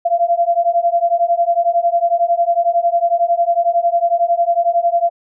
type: beating tone pair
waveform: sine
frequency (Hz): 681 / 692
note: F5 / F5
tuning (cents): -44 / -16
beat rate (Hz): 11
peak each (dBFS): -15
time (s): 0.05-5.1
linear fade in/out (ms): 10
effects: none